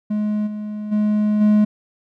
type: tone with level steps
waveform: triangle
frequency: 210.8 Hz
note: G#3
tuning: 26 cents sharp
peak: -16 / -23 / -13 / -9 dBFS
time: 0.1-1.65 s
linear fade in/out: 10 ms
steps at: 0.46 / 0.91 / 1.4 s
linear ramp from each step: 20 ms
effects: none